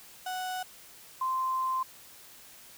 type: tone pair in turn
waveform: 35% pulse / sine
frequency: 740 / 1041.3 Hz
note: F#5 / C6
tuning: 0 / -9 cents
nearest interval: tritone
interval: 591 cents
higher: second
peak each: -31 / -27 dBFS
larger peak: second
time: 0.26-0.63 / 1.21-1.83 s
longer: second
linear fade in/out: 5 ms
effects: white hiss -52 dBFS RMS until 2.77 s